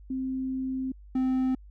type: tone pair in turn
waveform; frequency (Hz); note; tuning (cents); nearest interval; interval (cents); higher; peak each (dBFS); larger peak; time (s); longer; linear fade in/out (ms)
sine / triangle; 261.6 / 259.3; C4 / C4; 0 / -15; unison; 15; first; -28 / -21; second; 0.1-0.92 / 1.15-1.55; first; 5
effects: added 50 Hz sine -46 dBFS peak until 1.7 s